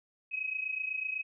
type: tone pair together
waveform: sine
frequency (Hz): 2522 / 2550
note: D#7 / D#7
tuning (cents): +23 / +42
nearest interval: unison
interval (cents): 19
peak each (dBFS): -37 / -34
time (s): 0.31-1.23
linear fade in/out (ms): 20
effects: none